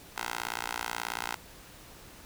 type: tone with high-pass filter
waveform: 10% pulse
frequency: 58.4 Hz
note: A#1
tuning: 4 cents sharp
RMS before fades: -36 dBFS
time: 0.16-1.36 s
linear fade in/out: 10 ms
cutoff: 1000 Hz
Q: 1.1
effects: pink hiss -51 dBFS RMS until 2.25 s